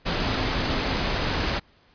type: tone in noise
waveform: sine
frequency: 261.6 Hz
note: C4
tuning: in tune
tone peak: -34 dBFS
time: 0.24-0.96 s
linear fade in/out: 20 ms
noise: pink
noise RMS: -25 dBFS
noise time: 0.05-1.6 s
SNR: -12 dB
effects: pink hiss -59 dBFS RMS until 1.94 s + resampled to 11025 Hz